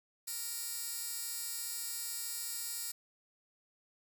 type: tone with high-pass filter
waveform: 15% pulse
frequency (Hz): 466.2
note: A#4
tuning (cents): 0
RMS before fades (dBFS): -40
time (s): 0.27-2.92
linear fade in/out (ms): 10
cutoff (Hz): 7500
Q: 0.7
effects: none